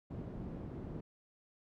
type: low-pass noise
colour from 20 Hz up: white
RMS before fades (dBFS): -44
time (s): 0.1-1.01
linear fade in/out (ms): 10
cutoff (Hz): 240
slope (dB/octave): 12
effects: none